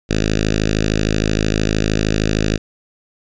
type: tone with notch filter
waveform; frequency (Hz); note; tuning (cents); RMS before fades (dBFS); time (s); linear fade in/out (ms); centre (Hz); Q
5% pulse; 53.1; G#1; +39; -17; 0.09-2.58; 20; 880; 0.53
effects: resampled to 16000 Hz